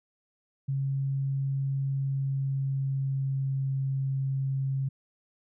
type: tone with pitch glide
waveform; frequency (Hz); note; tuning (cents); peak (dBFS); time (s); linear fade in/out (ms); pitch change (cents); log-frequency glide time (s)
sine; 136.6 to 135.11; C#3 to C#3; -25 to -44; -26; 0.68-4.89; 10; -19; 1.92-3.74
effects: none